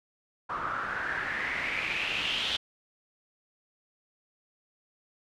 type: noise with low-pass filter sweep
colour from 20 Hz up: white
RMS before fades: -32 dBFS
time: 0.49-2.57 s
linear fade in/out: 10 ms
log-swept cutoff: 1200 to 3400 Hz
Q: 5.5
effects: none